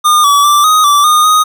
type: tone with pitch steps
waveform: square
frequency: 1215 / 1144 / 1173 / 1251 / 1163 / 1226 / 1247 Hz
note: D#6 / D6 / D6 / D#6 / D6 / D#6 / D#6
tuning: -42 / -46 / -2 / +9 / -17 / -26 / +3 cents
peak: -6 dBFS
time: 0.04-1.44 s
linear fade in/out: 20 ms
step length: 200 ms
effects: none